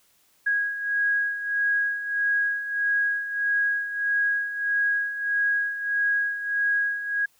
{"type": "beating tone pair", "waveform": "sine", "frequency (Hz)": [1647, 1648.6], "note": ["G#6", "G#6"], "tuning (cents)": [-15, -13], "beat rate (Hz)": 1.6, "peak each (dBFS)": [-29, -23], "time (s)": [0.46, 7.26], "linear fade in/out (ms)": 10, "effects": ["white hiss -63 dBFS RMS until 7.39 s"]}